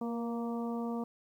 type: harmonic tone with a mistuned harmonic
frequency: 233.1 Hz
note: A#3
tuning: in tune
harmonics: 1 / 2 / 3 / 4 / 5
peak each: -34 / -40 / -44 / -46 / -48 dBFS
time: 0.01-1.04 s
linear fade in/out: 5 ms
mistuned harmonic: 2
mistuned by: +21 cents
effects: 11-bit